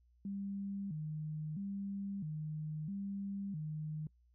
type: tone with vibrato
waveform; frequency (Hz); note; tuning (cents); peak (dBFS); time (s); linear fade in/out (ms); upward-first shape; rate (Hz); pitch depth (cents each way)
sine; 174.61; F3; 0; -38; 0.25-4.07; 2; square; 0.76; 220
effects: noise-tail reverb RT60 0.1 s tail -25 dB re dry + added 60 Hz sine -66 dBFS peak until 4.34 s